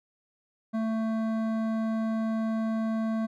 sine tone with hard clipping, 222.3 Hz, A3, 18 cents sharp, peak -28 dBFS, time 0.73-3.27 s, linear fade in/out 20 ms, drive 12 dB, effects none

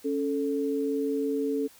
sine tone pair together, 277.2 / 440 Hz, C#4 / A4, 0 / 0 cents, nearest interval minor sixth, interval 800 cents, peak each -28 dBFS, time 0.04-1.68 s, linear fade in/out 20 ms, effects white hiss -55 dBFS RMS until 1.79 s

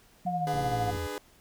sine linear sweep, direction down, 184.1 to 77.78 Hz, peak -33 dBFS, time 0.25-1.07 s, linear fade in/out 5 ms
sine tone with tremolo, 717 Hz, F5, 45 cents sharp, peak -26 dBFS, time 0.26-0.91 s, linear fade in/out 10 ms, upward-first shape sine, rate 13 Hz, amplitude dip 55%
sawtooth chord, G# diminished, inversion second, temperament just, 299 / 415.3 / 498.4 Hz, D4 / G#4 / B4, +31 / 0 / +16 cents, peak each -37 / -33 / -35 dBFS, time 0.47-1.18 s, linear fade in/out 0 ms
click train, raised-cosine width 3 ms, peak -27 dBFS, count 25, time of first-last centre 0.54-0.967 s, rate 56.2 Hz
effects pink hiss -60 dBFS RMS until 1.4 s

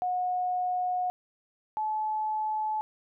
sine tone pair in turn, 727 / 862.1 Hz, F#5 / A5, -31 / -36 cents, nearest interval minor third, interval 295 cents, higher second, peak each -26 / -27 dBFS, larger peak first, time 0.02-1.1 / 1.77-2.81 s, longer first, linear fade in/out 0 ms, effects none

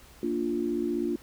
sine chord, Bb major, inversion none, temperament equal, 233.1 / 293.7 / 349.2 Hz, Bb3 / D4 / F4, 0 / 0 / 0 cents, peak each -32 / -31 / -29 dBFS, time 0.23-1.16 s, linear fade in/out 2 ms, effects added 60 Hz sine -55 dBFS peak until 1.22 s + pink hiss -54 dBFS RMS until 1.22 s

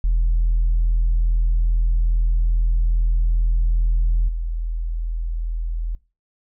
sine tone with level steps, 41.2 Hz, E1, in tune, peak -13 / -21 dBFS, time 0.04-5.95 s, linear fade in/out 0 ms, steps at 4.28 s, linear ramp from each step 10 ms, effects noise-tail reverb RT60 0.3 s tail -21 dB re dry + tanh soft clip ceiling -12 dBFS

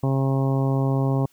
harmonic tone, 135 Hz, C#3, 45 cents flat, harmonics 1 / 2 / 3 / 4 / 5 / 6 / 7 / 8, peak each -20 / -26 / -30 / -32 / -34 / -36 / -37 / -38 dBFS, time 0.03-1.26 s, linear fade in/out 5 ms, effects white hiss -61 dBFS RMS until 1.32 s

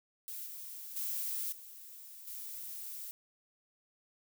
violet noise with level steps, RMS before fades -43 / -46 / -37 / -51 / -44 dBFS, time 0.28-3.11 s, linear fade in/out 0 ms, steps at 0.46 / 0.96 / 1.52 / 2.27 s, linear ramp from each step 5 ms, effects none

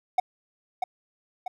triangle tone with echo, 740 Hz, F#5, in tune, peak -15 dBFS, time 0.18-0.2 s, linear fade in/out 5 ms, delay 640 ms, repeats 2, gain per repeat -6 dB, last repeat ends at 1.48 s, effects none

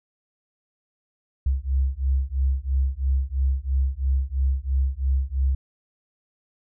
sine beating tone pair, 65.41 / 68.41 Hz, C2 / C#2, 0 / -22 cents, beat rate 3 Hz, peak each -23 / -23 dBFS, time 1.46-5.55 s, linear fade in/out 5 ms, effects none

